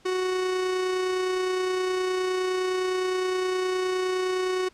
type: tone with amplitude modulation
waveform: 45% pulse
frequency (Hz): 370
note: F#4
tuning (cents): 0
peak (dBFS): -23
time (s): 0.05-4.69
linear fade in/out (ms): 10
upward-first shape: sine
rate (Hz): 29.7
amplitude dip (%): 25
effects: pink hiss -58 dBFS RMS until 4.73 s + low-pass 7000 Hz 12 dB/octave